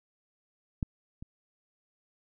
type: clicks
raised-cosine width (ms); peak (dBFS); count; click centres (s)
5; -17 / -30; 2; 0.828 / 1.225
effects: none